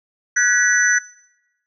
sine tone cluster, 1479 / 1674 / 1935 / 6010 Hz, F#6 / G#6 / B6 / F#8, -1 / +13 / -36 / +26 cents, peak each -19 dBFS, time 0.36-0.99 s, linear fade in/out 10 ms, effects noise-tail reverb RT60 1.0 s tail -23 dB re dry

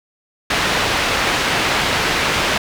white low-pass noise, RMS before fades -18 dBFS, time 0.5-2.58 s, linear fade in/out 5 ms, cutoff 2900 Hz, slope 12 dB/octave, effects none

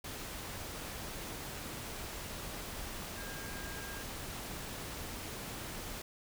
sine tone in noise, 1614 Hz, G#6, 50 cents flat, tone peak -48 dBFS, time 3.17-4.03 s, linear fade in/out 5 ms, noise pink, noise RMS -43 dBFS, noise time 0.04-6.02 s, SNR -8 dB, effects none

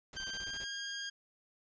pink noise bursts, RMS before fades -50 dBFS, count 8, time 0.13-0.643 s, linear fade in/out 2 ms, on 44 ms, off 23 ms
15% pulse tone with pitch glide, 1568 to 1618.6 Hz, G6 to G#6, 0 to -45 cents, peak -32 dBFS, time 0.16-1.1 s, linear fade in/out 10 ms, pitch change +55 cents, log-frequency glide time 0.29-0.65 s
effects resampled to 16000 Hz

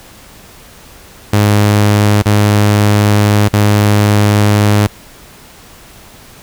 sawtooth tone with dropouts, 103.83 Hz, G#2, in tune, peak -3 dBFS, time 1.33-4.87 s, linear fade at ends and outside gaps 5 ms, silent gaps 2.222-2.257 / 3.484-3.532 s, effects pink hiss -38 dBFS RMS until 6.42 s

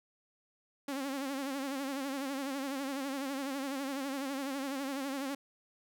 sawtooth tone with vibrato, 273.3 Hz, C#4, 24 cents flat, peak -31 dBFS, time 0.88-5.35 s, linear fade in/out 5 ms, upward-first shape sine, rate 12 Hz, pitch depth 77 cents each way, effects none

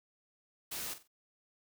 white noise with echo, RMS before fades -40 dBFS, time 0.71-0.94 s, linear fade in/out 10 ms, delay 46 ms, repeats 3, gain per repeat -11 dB, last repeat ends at 1.078 s, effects none

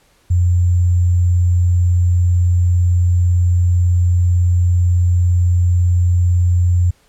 sine tone with sample-and-hold, 88.2 Hz, F2, 18 cents sharp, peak -10 dBFS, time 0.3-6.91 s, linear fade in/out 10 ms, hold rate 7350 Hz, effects pink hiss -55 dBFS RMS until 7.08 s + low-pass 12000 Hz 12 dB/octave

